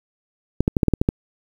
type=clicks; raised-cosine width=3 ms; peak=-3 dBFS; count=8; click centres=0.606 / 0.679 / 0.768 / 0.832 / 0.883 / 0.937 / 1.015 / 1.089 s; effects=7-bit